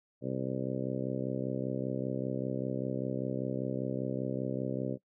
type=harmonic tone; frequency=65.1 Hz; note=C2; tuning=8 cents flat; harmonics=2 / 3 / 4 / 5 / 6 / 7 / 8 / 9; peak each=-38 / -39 / -38 / -41 / -41 / -42 / -41 / -42 dBFS; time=0.21-4.98 s; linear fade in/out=50 ms; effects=noise-tail reverb RT60 0.1 s tail -18 dB re dry